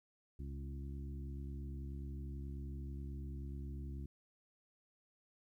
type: harmonic tone with a mistuned harmonic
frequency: 69.3 Hz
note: C#2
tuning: in tune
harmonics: 1 / 2 / 3 / 4 / 5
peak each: -43 / -49 / -54 / -55 / -58 dBFS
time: 0.39-4.06 s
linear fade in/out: 5 ms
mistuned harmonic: 2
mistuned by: -24 cents
effects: 13-bit